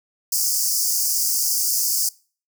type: high-pass noise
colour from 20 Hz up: pink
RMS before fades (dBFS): -21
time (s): 0.32-2.09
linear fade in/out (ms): 5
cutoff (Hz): 4800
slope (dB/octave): 96
effects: noise-tail reverb RT60 0.4 s tail -23 dB re dry